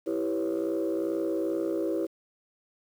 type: chord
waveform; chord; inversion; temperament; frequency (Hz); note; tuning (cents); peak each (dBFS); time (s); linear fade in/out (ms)
sine; C# half-diminished seventh; first; equal; 329.6 / 392 / 493.9 / 554.4; E4 / G4 / B4 / C#5; 0 / 0 / 0 / 0; -28 / -31 / -33 / -33; 0.06-2.07; 20
effects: tanh soft clip ceiling -21 dBFS + 9-bit